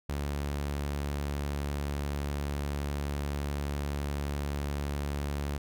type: tone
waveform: sawtooth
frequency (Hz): 71.7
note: D2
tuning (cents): -41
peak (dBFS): -27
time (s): 0.09-5.58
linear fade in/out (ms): 5
effects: none